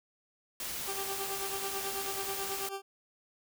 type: noise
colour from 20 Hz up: white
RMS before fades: -38 dBFS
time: 0.6-2.69 s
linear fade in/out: 2 ms
type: tone with tremolo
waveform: 20% pulse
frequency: 392 Hz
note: G4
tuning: in tune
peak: -30 dBFS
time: 0.87-2.82 s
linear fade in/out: 20 ms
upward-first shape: sine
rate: 9.2 Hz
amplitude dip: 70%
effects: none